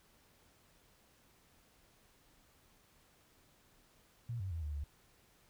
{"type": "tone with pitch steps", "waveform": "sine", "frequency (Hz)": [118.2, 95, 82.4, 74.8, 72.1], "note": ["A#2", "F#2", "E2", "D2", "D2"], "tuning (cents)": [24, 46, 0, 32, -31], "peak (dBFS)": -37, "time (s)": [4.29, 4.84], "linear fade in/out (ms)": 5, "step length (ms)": 110, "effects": ["pink hiss -68 dBFS RMS until 5.49 s"]}